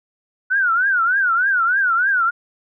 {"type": "tone with vibrato", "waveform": "sine", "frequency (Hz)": 1472, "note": "F#6", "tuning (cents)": -9, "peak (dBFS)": -14, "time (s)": [0.5, 2.31], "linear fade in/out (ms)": 20, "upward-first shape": "triangle", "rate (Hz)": 3.3, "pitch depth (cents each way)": 200, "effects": []}